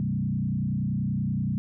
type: tone with frequency modulation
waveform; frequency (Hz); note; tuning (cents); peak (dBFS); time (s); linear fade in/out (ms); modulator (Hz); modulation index
sine; 164.81; E3; 0; -24; 0-1.58; 0; 30.5; 1.9
effects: none